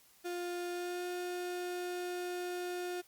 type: tone with pitch glide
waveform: 35% pulse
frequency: 352.3 to 357 Hz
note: F4 to F4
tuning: +15 to +38 cents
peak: -35 dBFS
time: 0.24-3.02 s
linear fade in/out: 20 ms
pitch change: +23 cents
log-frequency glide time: 0.71-1.06 s
effects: white hiss -64 dBFS RMS until 3.07 s + Opus 48 kbps